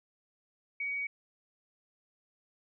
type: tone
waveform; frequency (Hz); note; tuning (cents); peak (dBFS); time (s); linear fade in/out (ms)
sine; 2255; C#7; +29; -32; 0.8-1.07; 5
effects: none